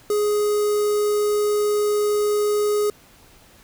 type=tone with notch filter; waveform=square; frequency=416.8 Hz; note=G#4; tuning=6 cents sharp; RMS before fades=-20 dBFS; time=0.1-2.9 s; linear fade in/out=2 ms; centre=2500 Hz; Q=0.53; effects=pink hiss -51 dBFS RMS until 3.63 s